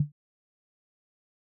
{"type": "tone with exponential decay", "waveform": "sine", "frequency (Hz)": 146.83, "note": "D3", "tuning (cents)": 0, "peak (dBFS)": -17, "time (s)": [0, 0.12], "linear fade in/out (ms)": 5, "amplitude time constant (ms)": 24, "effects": []}